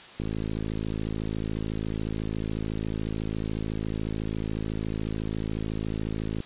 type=click train; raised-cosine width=3 ms; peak=-18 dBFS; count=336; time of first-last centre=0.2-6.404 s; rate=54 Hz; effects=white hiss -46 dBFS RMS until 6.45 s + resampled to 8000 Hz